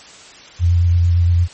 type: tone with vibrato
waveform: sine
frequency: 86.7 Hz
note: F2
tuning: 12 cents flat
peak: -10 dBFS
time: 0.59-1.48 s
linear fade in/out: 50 ms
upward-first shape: square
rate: 8.8 Hz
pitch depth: 18 cents each way
effects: white hiss -40 dBFS RMS until 1.53 s + MP3 32 kbps